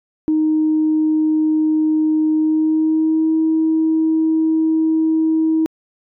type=tone with pitch glide; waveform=sine; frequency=311.1 to 318.9 Hz; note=D#4 to D#4; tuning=0 to +43 cents; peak=-12 dBFS; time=0.28-5.66 s; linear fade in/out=0 ms; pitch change=+43 cents; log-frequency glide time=2.34-3.34 s; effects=tanh soft clip ceiling -8 dBFS